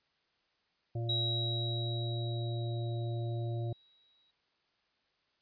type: harmonic tone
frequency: 116.54 Hz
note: A#2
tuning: in tune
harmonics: 1 / 3 / 5 / 6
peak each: -33 / -43 / -47 / -49 dBFS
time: 0.95-3.73 s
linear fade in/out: 5 ms
type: tone with exponential decay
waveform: sine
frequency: 3853 Hz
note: B7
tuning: 44 cents flat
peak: -30 dBFS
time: 1.09-4.31 s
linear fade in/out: 5 ms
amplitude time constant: 700 ms
effects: white hiss -75 dBFS RMS until 5.41 s + resampled to 11025 Hz